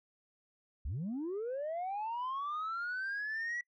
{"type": "linear sweep", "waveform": "sine", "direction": "up", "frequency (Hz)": [51.91, 1949], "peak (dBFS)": -33, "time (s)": [0.85, 3.61], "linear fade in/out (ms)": 5, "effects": ["noise-tail reverb RT60 0.1 s tail -23 dB re dry", "tanh soft clip ceiling -33 dBFS"]}